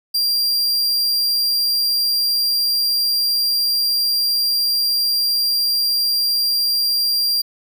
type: tone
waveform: 45% pulse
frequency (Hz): 4759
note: D8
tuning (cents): +22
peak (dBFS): -15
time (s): 0.14-7.42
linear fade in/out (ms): 10
effects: none